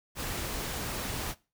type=noise; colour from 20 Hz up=pink; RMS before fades=-35 dBFS; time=0.15-1.35 s; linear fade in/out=50 ms; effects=noise-tail reverb RT60 0.3 s tail -20 dB re dry